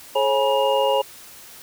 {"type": "tone cluster", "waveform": "sine", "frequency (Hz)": [425.3, 543, 836, 969, 2836], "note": ["G#4", "C#5", "G#5", "B5", "F7"], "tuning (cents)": [41, -36, 11, -33, 26], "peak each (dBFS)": [-25, -19, -24, -24, -28], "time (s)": [0.15, 1.02], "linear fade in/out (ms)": 10, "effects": ["white hiss -43 dBFS RMS until 1.62 s"]}